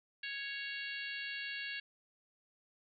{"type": "harmonic tone", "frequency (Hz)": 554.4, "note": "C#5", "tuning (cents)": 0, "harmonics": [3, 4, 5, 6, 7, 8], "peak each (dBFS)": [-43, -47, -44, -50, -51, -50], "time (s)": [0.23, 1.8], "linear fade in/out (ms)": 5, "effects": []}